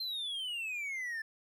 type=exponential sweep; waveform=triangle; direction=down; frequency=4186 to 1748 Hz; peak=-34 dBFS; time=0-1.22 s; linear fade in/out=5 ms; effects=none